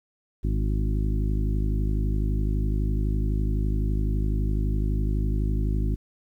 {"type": "harmonic tone with a mistuned harmonic", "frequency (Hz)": 51.91, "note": "G#1", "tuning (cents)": 0, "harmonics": [1, 2, 3, 4, 5, 6, 7], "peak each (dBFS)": [-23, -29, -33, -35, -37, -39, -40], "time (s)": [0.43, 5.96], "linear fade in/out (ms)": 20, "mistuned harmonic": 6, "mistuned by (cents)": -19, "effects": ["10-bit"]}